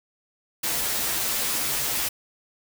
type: noise with comb filter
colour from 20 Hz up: white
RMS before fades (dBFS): -26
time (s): 0.63-2.09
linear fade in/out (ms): 10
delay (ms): 11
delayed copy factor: -0.95
effects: none

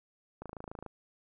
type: click train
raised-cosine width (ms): 1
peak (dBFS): -28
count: 13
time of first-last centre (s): 0.42-0.863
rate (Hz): 27.1
effects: none

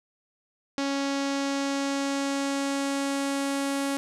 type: tone with low-pass filter sweep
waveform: sawtooth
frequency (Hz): 277.2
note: C#4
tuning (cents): 0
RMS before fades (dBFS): -28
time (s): 0.78-3.97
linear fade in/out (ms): 0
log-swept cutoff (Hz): 5700 to 10000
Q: 1.6
effects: none

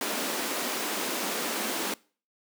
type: high-pass noise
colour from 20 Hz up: pink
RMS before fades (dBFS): -31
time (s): 0.01-1.94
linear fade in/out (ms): 2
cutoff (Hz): 210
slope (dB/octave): 48
effects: noise-tail reverb RT60 0.4 s tail -23 dB re dry

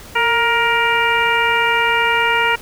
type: harmonic tone with a mistuned harmonic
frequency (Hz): 469.7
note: A#4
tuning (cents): +13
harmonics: 1 / 2 / 3 / 4 / 5 / 6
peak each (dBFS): -23 / -18 / -19 / -21 / -20 / -23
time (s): 0.15-2.56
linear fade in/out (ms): 10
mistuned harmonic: 1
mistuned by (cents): -45
effects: pink hiss -38 dBFS RMS until 2.61 s

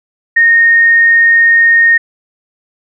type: tone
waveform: sine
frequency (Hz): 1848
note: A#6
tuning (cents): -16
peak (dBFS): -4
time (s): 0.36-1.98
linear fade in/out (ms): 10
effects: none

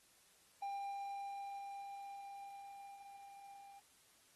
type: tone with level ramp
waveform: triangle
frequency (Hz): 797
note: G5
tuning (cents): +28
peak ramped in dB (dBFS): -38 to -54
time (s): 0.62-3.8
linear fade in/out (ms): 5
effects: white hiss -69 dBFS RMS until 4.35 s + AAC 32 kbps

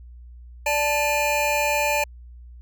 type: tone cluster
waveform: square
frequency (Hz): 585 / 878 / 2416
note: D5 / A5 / D7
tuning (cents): -7 / -4 / +48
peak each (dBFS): -25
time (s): 0.66-2.04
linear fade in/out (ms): 5
effects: added 60 Hz sine -40 dBFS peak until 2.61 s

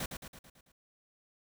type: noise with echo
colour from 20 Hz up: pink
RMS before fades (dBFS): -37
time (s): 0-0.06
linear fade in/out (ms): 5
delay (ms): 110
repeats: 6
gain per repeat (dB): -5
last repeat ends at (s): 0.72
effects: none

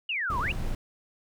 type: exponential two-way sweep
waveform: sine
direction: down then up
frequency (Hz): 2960 to 932.3 to 2960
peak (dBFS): -27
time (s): 0.09-0.52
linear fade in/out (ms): 5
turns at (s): 0.39
type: noise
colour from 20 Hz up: brown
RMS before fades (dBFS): -31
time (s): 0.3-0.75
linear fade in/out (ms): 2
effects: none

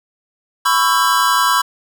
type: chord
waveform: square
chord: C# half-diminished seventh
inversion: third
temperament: just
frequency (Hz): 997.9 / 1108.7 / 1330.5 / 1596.6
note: B5 / C#6 / E6 / G6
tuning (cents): +18 / 0 / +16 / +31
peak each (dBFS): -17 / -18 / -19 / -21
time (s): 0.65-1.62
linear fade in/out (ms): 10
effects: none

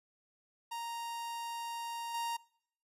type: tone with level steps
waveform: 45% pulse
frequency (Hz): 932.3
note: A#5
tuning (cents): 0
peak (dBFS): -38 / -34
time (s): 0.71-2.37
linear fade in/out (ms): 10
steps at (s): 2.14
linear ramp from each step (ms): 5
effects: noise-tail reverb RT60 0.7 s tail -24 dB re dry + resampled to 32000 Hz

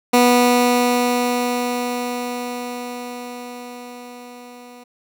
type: tone with level ramp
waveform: 15% pulse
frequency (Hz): 244.9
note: B3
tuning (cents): -14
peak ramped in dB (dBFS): -4 to -33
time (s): 0.13-4.84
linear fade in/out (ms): 10
effects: none

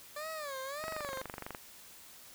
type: tone with vibrato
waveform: 20% pulse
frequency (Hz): 580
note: D5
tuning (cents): -22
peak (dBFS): -34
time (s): 0.16-1.22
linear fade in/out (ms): 5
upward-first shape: sine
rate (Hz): 1.7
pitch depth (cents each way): 170
type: click train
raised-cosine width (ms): 0.5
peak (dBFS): -25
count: 18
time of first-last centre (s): 0.84-1.548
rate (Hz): 24
effects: white hiss -54 dBFS RMS until 2.34 s

